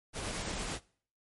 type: noise with tremolo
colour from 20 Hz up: pink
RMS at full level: -36 dBFS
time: 0.13-0.8 s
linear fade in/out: 50 ms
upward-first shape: triangle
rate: 8.9 Hz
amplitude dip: 30%
effects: noise-tail reverb RT60 0.5 s tail -22 dB re dry + MP3 48 kbps